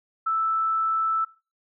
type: tone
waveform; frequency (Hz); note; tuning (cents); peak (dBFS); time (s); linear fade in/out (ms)
sine; 1318.5; E6; 0; -21; 0.26-1.25; 10
effects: noise-tail reverb RT60 0.3 s tail -19 dB re dry